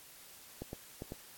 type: clicks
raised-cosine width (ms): 2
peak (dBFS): -27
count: 4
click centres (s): 0.62 / 0.731 / 1.021 / 1.121
effects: white hiss -55 dBFS RMS until 1.37 s + AAC 64 kbps